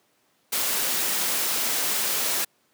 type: noise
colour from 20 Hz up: white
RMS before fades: -25 dBFS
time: 0.52-2.45 s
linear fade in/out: 10 ms
effects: pink hiss -66 dBFS RMS until 2.73 s + high-pass 200 Hz 12 dB/octave